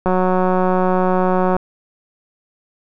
click train, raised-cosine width 1 ms, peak -4 dBFS, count 278, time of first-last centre 0.06-1.565 s, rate 184 Hz, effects none

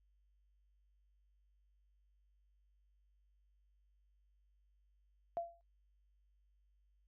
sine tone with exponential decay, 682 Hz, F5, 41 cents flat, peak -33 dBFS, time 5.37-5.61 s, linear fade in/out 0 ms, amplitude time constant 51 ms, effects noise-tail reverb RT60 0.1 s tail -19 dB re dry + added 50 Hz sine -70 dBFS peak until 7.07 s

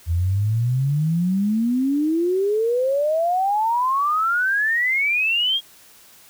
sine exponential sweep, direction up, 80.8 to 3300 Hz, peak -17 dBFS, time 0.06-5.61 s, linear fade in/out 50 ms, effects white hiss -49 dBFS RMS until 6.29 s

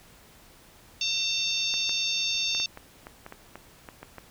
harmonic tone, 905 Hz, A5, 48 cents sharp, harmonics 3 / 4 / 5 / 6 / 7, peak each -31 / -29 / -33 / -33 / -36 dBFS, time 1.01-2.66 s, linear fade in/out 2 ms
clicks, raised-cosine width 0.5 ms, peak -25 dBFS, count 12, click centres 1.74 / 1.894 / 2.549 / 2.6 / 2.774 / 3.069 / 3.264 / 3.324 / 3.556 / 3.888 / 4.03 / 4.183 s
effects pink hiss -54 dBFS RMS until 4.3 s

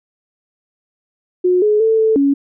sine tone with pitch steps, 362.3 / 422.2 / 444.5 / 440.6 / 279.6 Hz, F#4 / G#4 / A4 / A4 / C#4, -36 / +29 / +18 / +2 / +15 cents, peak -10 dBFS, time 1.44-2.34 s, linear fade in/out 10 ms, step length 180 ms, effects none

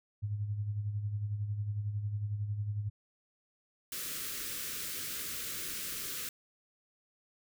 sine tone with tremolo, 103.83 Hz, G#2, in tune, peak -30 dBFS, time 0.22-2.9 s, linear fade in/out 20 ms, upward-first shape sine, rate 11 Hz, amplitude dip 55%
white band-stop noise, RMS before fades -39 dBFS, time 3.92-6.29 s, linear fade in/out 2 ms, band 530 to 1200 Hz, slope 48 dB/octave
effects none

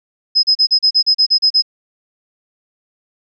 sine tone bursts, 5080 Hz, D#8, 35 cents sharp, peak -8 dBFS, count 11, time 0.35-1.623 s, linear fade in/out 20 ms, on 83 ms, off 36 ms, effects none

